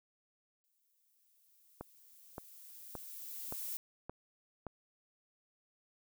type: noise with exponential growth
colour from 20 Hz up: violet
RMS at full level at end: -40 dBFS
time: 0.64-3.77 s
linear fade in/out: 0 ms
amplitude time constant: 680 ms
type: click train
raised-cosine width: 1 ms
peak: -28 dBFS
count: 6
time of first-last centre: 1.81-4.667 s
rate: 1.75 Hz
effects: none